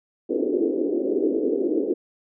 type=band-pass noise; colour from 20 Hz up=white; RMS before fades=-23 dBFS; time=0.29-1.94 s; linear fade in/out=10 ms; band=270 to 460 Hz; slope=48 dB/octave; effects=none